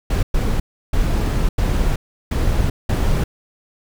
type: noise bursts at uneven times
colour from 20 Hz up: brown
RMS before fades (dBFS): -17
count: 6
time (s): 0.1-0.23 / 0.34-0.6 / 0.93-1.49 / 1.58-1.96 / 2.31-2.7 / 2.89-3.24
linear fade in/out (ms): 5
effects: none